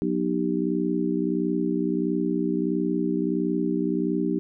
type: harmonic tone with a mistuned harmonic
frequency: 61.5 Hz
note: B1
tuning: 7 cents flat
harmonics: 3 / 4 / 5 / 6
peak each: -28 / -28 / -26 / -29 dBFS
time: 0.02-4.39 s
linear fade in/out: 0 ms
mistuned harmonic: 6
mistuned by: +100 cents
effects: none